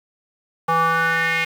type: tone with band-pass filter sweep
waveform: square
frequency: 164.81 Hz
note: E3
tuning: in tune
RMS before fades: -19 dBFS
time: 0.68-1.45 s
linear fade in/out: 10 ms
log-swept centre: 1000 to 2300 Hz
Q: 4.3
effects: 7-bit